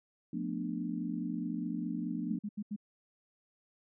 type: chord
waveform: sine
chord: B half-diminished seventh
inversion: second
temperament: just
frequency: 177.8 / 222.2 / 246.9 / 296.3 Hz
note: F3 / A3 / B3 / D4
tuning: +31 / +17 / 0 / +15 cents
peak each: -39 dBFS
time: 0.33-2.39 s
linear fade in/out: 5 ms
type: tone bursts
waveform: sine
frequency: 207.7 Hz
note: G#3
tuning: in tune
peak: -34 dBFS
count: 4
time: 2.3-2.763 s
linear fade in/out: 10 ms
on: 55 ms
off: 81 ms
effects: none